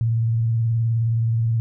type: tone with vibrato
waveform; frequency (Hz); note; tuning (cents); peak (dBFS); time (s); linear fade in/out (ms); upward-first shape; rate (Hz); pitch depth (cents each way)
sine; 114.5; A#2; -31; -17; 0.01-1.6; 0; sine; 19; 46
effects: none